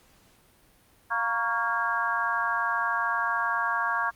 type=harmonic tone with a mistuned harmonic; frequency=233.1 Hz; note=A#3; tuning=in tune; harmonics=3 / 4 / 5 / 6 / 7; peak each=-35 / -31 / -29 / -32 / -29 dBFS; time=1.1-4.11 s; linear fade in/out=20 ms; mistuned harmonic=5; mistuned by=-64 cents; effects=pink hiss -60 dBFS RMS until 4.15 s + Opus 48 kbps